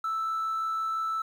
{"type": "tone with amplitude modulation", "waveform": "triangle", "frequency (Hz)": 1318.5, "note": "E6", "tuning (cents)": 0, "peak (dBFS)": -23, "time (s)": [0.04, 1.22], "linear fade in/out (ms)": 5, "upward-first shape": "sine", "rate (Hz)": 65.9, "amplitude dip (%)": 30, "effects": ["tanh soft clip ceiling -23 dBFS", "10-bit"]}